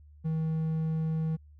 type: tone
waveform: triangle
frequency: 159.4 Hz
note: D#3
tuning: 42 cents sharp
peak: -25 dBFS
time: 0.24-1.37 s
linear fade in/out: 20 ms
effects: added 74 Hz sine -51 dBFS peak until 1.59 s